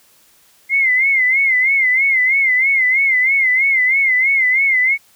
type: tone with vibrato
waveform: sine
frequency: 2100 Hz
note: C7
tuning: 6 cents sharp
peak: -11 dBFS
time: 0.69-4.98 s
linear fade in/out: 50 ms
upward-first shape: sine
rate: 3.1 Hz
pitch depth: 94 cents each way
effects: white hiss -52 dBFS RMS until 5.15 s